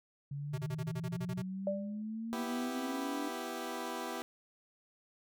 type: exponential sweep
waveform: sine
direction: up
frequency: 139.9 to 293.7 Hz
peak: -37 dBFS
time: 0.31-3.29 s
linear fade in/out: 5 ms
type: tone bursts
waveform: square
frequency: 127.3 Hz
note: C3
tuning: 47 cents flat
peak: -37 dBFS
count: 11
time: 0.53-1.422 s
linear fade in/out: 10 ms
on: 52 ms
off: 32 ms
type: tone with exponential decay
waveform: sine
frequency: 587.3 Hz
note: D5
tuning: in tune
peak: -28 dBFS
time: 1.67-2.02 s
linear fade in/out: 2 ms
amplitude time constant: 75 ms
type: chord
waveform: 15% pulse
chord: E minor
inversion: second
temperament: equal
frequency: 246.9 / 329.6 / 392 Hz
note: B3 / E4 / G4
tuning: 0 / 0 / 0 cents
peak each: -36 dBFS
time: 2.33-4.22 s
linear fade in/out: 0 ms
effects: none